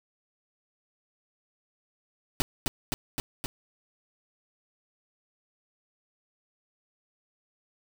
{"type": "noise with echo", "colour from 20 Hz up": "pink", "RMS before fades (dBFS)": -25, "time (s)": [2.4, 2.42], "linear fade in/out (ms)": 0, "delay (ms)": 260, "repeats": 4, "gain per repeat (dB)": -2, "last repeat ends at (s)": 3.46, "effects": []}